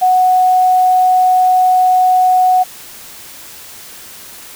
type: tone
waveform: sine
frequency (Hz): 738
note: F#5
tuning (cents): -5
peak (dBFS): -7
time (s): 0.01-2.64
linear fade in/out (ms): 20
effects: white hiss -34 dBFS RMS until 4.55 s